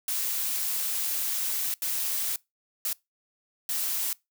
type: noise bursts at uneven times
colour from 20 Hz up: blue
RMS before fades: -29 dBFS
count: 4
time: 0.08-1.74 / 1.82-2.36 / 2.85-2.93 / 3.69-4.13 s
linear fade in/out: 2 ms
effects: noise-tail reverb RT60 0.2 s tail -23 dB re dry